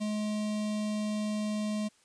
square tone with notch filter, 211.7 Hz, G#3, 33 cents sharp, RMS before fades -32 dBFS, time 0-1.89 s, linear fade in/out 20 ms, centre 1500 Hz, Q 1.2, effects white hiss -65 dBFS RMS until 2.04 s + resampled to 22050 Hz

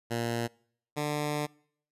10% pulse tone pair in turn, 117.3 / 148.56 Hz, A#2 / D3, +11 / +20 cents, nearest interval major third, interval 409 cents, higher second, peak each -21 dBFS, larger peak neither, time 0.1-0.48 / 0.96-1.47 s, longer second, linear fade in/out 20 ms, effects noise-tail reverb RT60 0.6 s tail -25 dB re dry + resampled to 32000 Hz

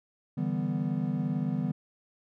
triangle chord, E minor seventh, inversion third, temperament equal, 146.83 / 164.81 / 196 / 246.9 Hz, D3 / E3 / G3 / B3, 0 / 0 / 0 / 0 cents, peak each -31 dBFS, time 0.37-1.72 s, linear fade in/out 10 ms, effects none

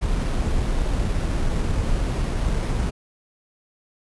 brown noise with sample-and-hold, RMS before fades -22 dBFS, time 0.01-2.91 s, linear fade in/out 20 ms, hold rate 7350 Hz, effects resampled to 24000 Hz

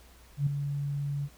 sine tone with ADSR envelope, 142.5 Hz, C#3, 48 cents sharp, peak -21 dBFS, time 0.37-1.29 s, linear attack 96 ms, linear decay 6 ms, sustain -8 dB, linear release 49 ms, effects added 60 Hz sine -55 dBFS peak until 1.37 s + pink hiss -58 dBFS RMS until 1.37 s

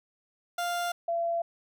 30% pulse / sine tone pair in turn, 698.5 / 678.2 Hz, F5 / E5, 0 / +49 cents, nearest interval minor second, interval 51 cents, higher first, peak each -26 dBFS, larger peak neither, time 0.58-0.92 / 1.08-1.42 s, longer neither, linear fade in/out 5 ms, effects none

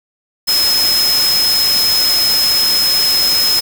sine tone in noise, 5140 Hz, E8, 45 cents flat, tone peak -11 dBFS, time 0.47-3.61 s, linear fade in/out 20 ms, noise white, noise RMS -19 dBFS, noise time 0.47-3.61 s, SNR +5 dB, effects none

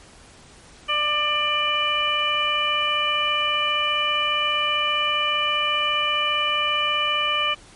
harmonic tone, 595 Hz, D5, 22 cents sharp, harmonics 1 / 2 / 3 / 4 / 5, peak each -32 / -24 / -33 / -25 / -23 dBFS, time 0.88-7.55 s, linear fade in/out 20 ms, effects pink hiss -48 dBFS RMS until 7.75 s + MP3 48 kbps

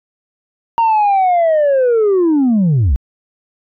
sine linear sweep, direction down, 932.3 to 53 Hz, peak -7 dBFS, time 0.78-2.96 s, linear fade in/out 0 ms, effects tanh soft clip ceiling -8 dBFS

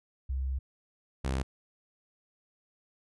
sine / sawtooth tone pair in turn, 66 / 66 Hz, C2 / C2, +16 / +16 cents, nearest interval unison, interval 0 cents, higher neither, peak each -29 / -25 dBFS, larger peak second, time 0.29-0.59 / 1.24-1.43 s, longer first, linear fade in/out 10 ms, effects resampled to 24000 Hz

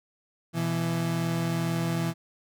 35% pulse tone pair together, 124.49 / 166.7 Hz, B2 / E3, +14 / +20 cents, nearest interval perfect fourth, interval 506 cents, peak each -30 / -25 dBFS, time 0.53-2.14 s, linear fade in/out 50 ms, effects none

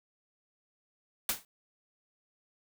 white noise with exponential decay, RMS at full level -26 dBFS, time 1.29-1.45 s, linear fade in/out 2 ms, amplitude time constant 33 ms, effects none

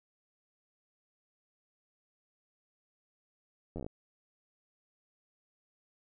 slowing click train, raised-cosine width 2 ms, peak -27 dBFS, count 8, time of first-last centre 3.76-3.864 s, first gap 11 ms, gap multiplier 1.1, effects none

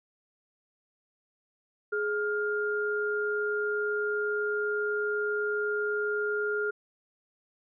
sine tone pair together, 418.9 / 1409 Hz, G#4 / F6, +15 / +15 cents, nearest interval octave + major sixth, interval 2100 cents, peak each -29 / -30 dBFS, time 1.92-6.71 s, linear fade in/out 10 ms, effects none

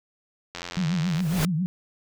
click train, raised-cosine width 0.2 ms, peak -16 dBFS, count 58, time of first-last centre 0.55-1.204 s, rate 87.1 Hz
sine tone with vibrato, 169.2 Hz, E3, 45 cents sharp, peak -22 dBFS, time 0.77-1.66 s, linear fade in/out 0 ms, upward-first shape triangle, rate 7.3 Hz, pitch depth 230 cents each way
pink noise with exponential growth, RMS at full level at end -25 dBFS, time 0.99-1.45 s, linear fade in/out 1 ms, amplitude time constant 100 ms
effects none

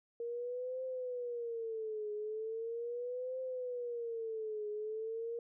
sine tone with vibrato, 466.2 Hz, A#4, in tune, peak -37 dBFS, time 0.2-5.39 s, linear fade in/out 2 ms, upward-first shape triangle, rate 0.39 Hz, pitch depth 190 cents each way, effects none

